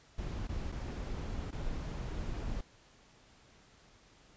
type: noise with dropouts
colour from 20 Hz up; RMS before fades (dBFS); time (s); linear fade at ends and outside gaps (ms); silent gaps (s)
brown; -38; 0.18-2.61; 5; 0.473-0.49 / 0.718-0.722 / 1.507-1.526
effects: pink hiss -62 dBFS RMS until 4.36 s + resampled to 16000 Hz